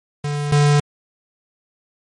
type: tone pair in turn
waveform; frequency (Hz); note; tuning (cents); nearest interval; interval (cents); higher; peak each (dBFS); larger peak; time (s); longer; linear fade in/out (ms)
square; 146 / 146; D3 / D3; -10 / -10; unison; 0; neither; -21 / -12; second; 0.24-0.52 / 0.52-0.8; neither; 5
effects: MP3 48 kbps